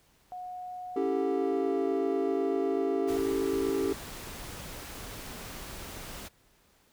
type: tone with pitch glide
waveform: sine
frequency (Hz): 728 to 691.1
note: F#5 to F5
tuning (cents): -28 to -18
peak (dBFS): -37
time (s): 0.32-3.17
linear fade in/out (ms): 0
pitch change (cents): -90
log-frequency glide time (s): 1.23-1.86
type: chord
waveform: triangle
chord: A dominant seventh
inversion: first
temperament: equal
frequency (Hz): 277.2 / 329.6 / 392 / 440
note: C#4 / E4 / G4 / A4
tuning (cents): 0 / 0 / 0 / 0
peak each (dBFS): -31 / -33 / -27 / -32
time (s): 0.96-3.93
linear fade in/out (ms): 5
type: noise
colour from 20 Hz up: pink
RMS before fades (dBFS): -42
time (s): 3.07-6.29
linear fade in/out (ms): 20
effects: pink hiss -65 dBFS RMS until 6.92 s